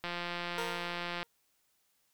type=click train; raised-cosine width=0.3 ms; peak=-21 dBFS; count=208; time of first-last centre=0.04-1.23 s; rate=174 Hz
type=tone with exponential decay; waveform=20% pulse; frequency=466.2 Hz; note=A#4; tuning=in tune; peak=-29 dBFS; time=0.58-1.27 s; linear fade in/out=1 ms; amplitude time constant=150 ms
effects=white hiss -74 dBFS RMS until 2.13 s